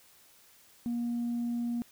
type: tone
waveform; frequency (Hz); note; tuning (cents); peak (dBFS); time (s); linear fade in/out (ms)
sine; 237.6; A#3; +33; -28; 0.86-1.82; 0
effects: tanh soft clip ceiling -27 dBFS + white hiss -60 dBFS RMS until 1.91 s